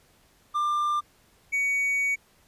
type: tone pair in turn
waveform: triangle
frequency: 1192 / 2250 Hz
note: D6 / C#7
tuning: +25 / +25 cents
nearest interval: major seventh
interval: 1100 cents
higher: second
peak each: -21 dBFS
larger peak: neither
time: 0.54-1.01 / 1.52-2.16 s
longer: second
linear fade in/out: 20 ms
effects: pink hiss -61 dBFS RMS until 2.47 s + resampled to 32000 Hz